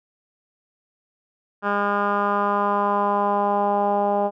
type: tone with low-pass filter sweep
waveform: 10% pulse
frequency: 203.3 Hz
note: G#3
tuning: 37 cents flat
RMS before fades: -21 dBFS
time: 1.62-4.31 s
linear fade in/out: 50 ms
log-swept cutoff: 1500 to 730 Hz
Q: 3.1
effects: none